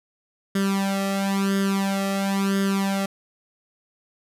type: tone with flanger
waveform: sawtooth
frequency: 196 Hz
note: G3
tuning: in tune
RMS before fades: -23 dBFS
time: 0.55-3.06 s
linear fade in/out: 5 ms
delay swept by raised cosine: 0.6 to 1.58 ms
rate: 0.98 Hz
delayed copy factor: +0.85
effects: resampled to 32000 Hz